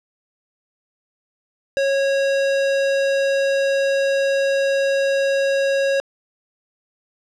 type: tone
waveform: square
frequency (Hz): 549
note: C#5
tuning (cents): -17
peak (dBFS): -17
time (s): 1.77-6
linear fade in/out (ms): 0
effects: low-pass 5000 Hz 12 dB/octave